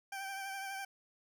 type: tone with vibrato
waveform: 20% pulse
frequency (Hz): 781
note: G5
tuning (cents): -7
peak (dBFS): -35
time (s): 0.12-0.85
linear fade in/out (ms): 5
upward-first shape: triangle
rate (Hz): 12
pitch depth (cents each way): 34
effects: none